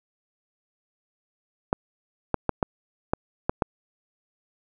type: clicks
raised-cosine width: 1 ms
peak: -7 dBFS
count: 7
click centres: 1.729 / 2.343 / 2.493 / 2.628 / 3.135 / 3.495 / 3.622 s
effects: none